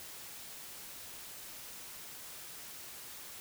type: silence
effects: white hiss -48 dBFS RMS until 3.4 s